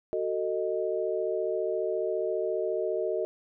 sine chord, D# diminished, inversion first, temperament just, 373.4 / 448 / 622.3 Hz, F#4 / A4 / D#5, +16 / +31 / 0 cents, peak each -31 dBFS, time 0.13-3.25 s, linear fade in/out 0 ms, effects none

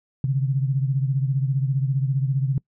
sine beating tone pair, 133 / 148 Hz, C3 / D3, +29 / +14 cents, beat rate 15 Hz, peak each -20 / -26 dBFS, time 0.24-2.58 s, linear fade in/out 2 ms, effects noise-tail reverb RT60 0.1 s tail -24 dB re dry

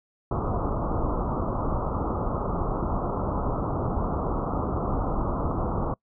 pink low-pass noise, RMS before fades -27 dBFS, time 0.31-5.94 s, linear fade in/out 2 ms, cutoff 1300 Hz, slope 96 dB/octave, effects noise-tail reverb RT60 0.1 s tail -25 dB re dry

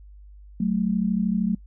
sine tone pair together, 186.96 / 220 Hz, F#3 / A3, +18 / 0 cents, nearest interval minor third, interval 282 cents, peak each -23 dBFS, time 0.6-1.55 s, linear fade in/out 5 ms, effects noise-tail reverb RT60 0.1 s tail -25 dB re dry + added 50 Hz sine -43 dBFS peak until 1.66 s

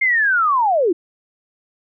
sine linear sweep, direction down, 2144 to 311.1 Hz, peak -13 dBFS, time 0.01-0.93 s, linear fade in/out 10 ms, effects none

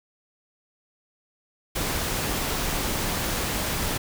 pink noise, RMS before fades -27 dBFS, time 1.75-3.98 s, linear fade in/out 10 ms, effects none

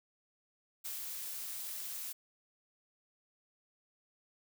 blue noise with ADSR envelope, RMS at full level -40 dBFS, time 0.84-2.13 s, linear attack 18 ms, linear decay 93 ms, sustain -2 dB, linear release 13 ms, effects none

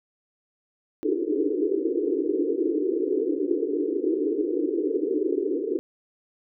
pink band-pass noise, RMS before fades -25 dBFS, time 1.03-5.79 s, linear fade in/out 0 ms, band 290 to 460 Hz, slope 96 dB/octave, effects none

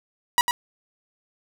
sawtooth tone with echo, 968 Hz, B5, 35 cents flat, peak -11 dBFS, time 0.38-0.41 s, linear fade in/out 0 ms, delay 100 ms, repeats 1, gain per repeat -6 dB, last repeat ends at 0.51 s, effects none

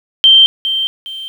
sine tone with echo, 3136 Hz, G7, in tune, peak -3 dBFS, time 0.24-0.46 s, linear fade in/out 0 ms, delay 410 ms, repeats 2, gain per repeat -10 dB, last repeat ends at 1.28 s, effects 7-bit

